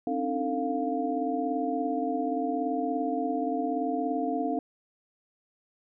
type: tone cluster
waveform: sine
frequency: 264.5 / 288 / 305.3 / 449.3 / 701 Hz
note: C4 / D4 / D#4 / A4 / F5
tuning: +19 / -34 / -33 / +36 / +6 cents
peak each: -31 / -38 / -33 / -34 / -31 dBFS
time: 0.07-4.59 s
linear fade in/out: 2 ms
effects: none